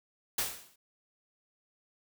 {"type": "noise with exponential decay", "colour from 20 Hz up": "white", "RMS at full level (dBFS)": -28, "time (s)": [0.38, 0.76], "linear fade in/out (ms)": 5, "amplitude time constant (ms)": 82, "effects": []}